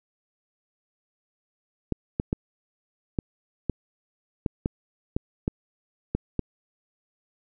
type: clicks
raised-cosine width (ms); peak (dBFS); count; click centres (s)
3; -11; 11; 1.923 / 2.199 / 2.329 / 3.188 / 3.697 / 4.462 / 4.659 / 5.165 / 5.479 / 6.15 / 6.393
effects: none